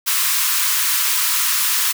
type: high-pass noise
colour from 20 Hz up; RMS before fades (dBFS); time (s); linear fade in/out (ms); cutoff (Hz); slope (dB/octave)
white; -18; 0.06-1.93; 20; 940; 96
effects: none